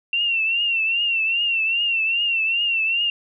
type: tone with vibrato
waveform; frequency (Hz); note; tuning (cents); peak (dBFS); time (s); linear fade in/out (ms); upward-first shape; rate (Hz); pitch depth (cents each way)
sine; 2731; F7; -39; -18; 0.13-3.1; 2; triangle; 2.5; 87
effects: none